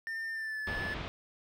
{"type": "tone with pitch glide", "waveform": "triangle", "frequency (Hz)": [1804, 1733.5], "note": ["A6", "A6"], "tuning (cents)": [43, -26], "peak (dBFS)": -33, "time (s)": [0.07, 0.94], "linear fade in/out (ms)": 0, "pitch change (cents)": -69, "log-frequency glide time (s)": [0.31, 0.61]}
{"type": "low-pass noise", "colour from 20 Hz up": "pink", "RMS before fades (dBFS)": -39, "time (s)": [0.67, 1.08], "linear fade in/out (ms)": 0, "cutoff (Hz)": 3800, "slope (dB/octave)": 24}
{"effects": []}